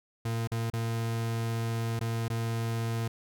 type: tone with dropouts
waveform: 40% pulse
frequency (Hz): 114.5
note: A#2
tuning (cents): -31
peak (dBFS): -28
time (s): 0.25-3.08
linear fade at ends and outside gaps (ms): 5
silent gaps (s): 0.474-0.516 / 0.701-0.734 / 1.993-2.009 / 2.282-2.3
effects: none